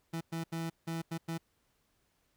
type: tone bursts at uneven times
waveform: 30% pulse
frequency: 164.81 Hz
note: E3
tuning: in tune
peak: -32 dBFS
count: 6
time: 0.13-0.21 / 0.32-0.44 / 0.52-0.7 / 0.87-1.02 / 1.11-1.18 / 1.28-1.38 s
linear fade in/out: 10 ms
effects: pink hiss -75 dBFS RMS until 2.36 s